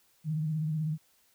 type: tone with vibrato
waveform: sine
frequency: 155.56 Hz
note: D#3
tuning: in tune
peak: -28 dBFS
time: 0.24-0.98 s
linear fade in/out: 50 ms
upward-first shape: sine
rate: 16 Hz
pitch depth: 55 cents each way
effects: white hiss -67 dBFS RMS until 1.34 s